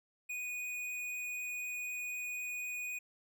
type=tone with tanh clipping; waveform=sine; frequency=2474 Hz; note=D#7; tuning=10 cents flat; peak=-39 dBFS; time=0.29-2.99 s; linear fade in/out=10 ms; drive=16 dB; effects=none